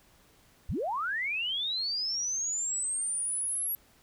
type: linear sweep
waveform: sine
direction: up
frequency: 35.21 to 11500 Hz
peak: -29 dBFS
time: 0.69-3.75 s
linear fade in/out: 0 ms
effects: pink hiss -62 dBFS RMS until 4.02 s